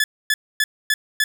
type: tone bursts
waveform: sawtooth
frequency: 1724 Hz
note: A6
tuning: 36 cents flat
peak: -12 dBFS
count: 5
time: 0-1.24 s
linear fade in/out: 2 ms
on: 40 ms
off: 260 ms
effects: none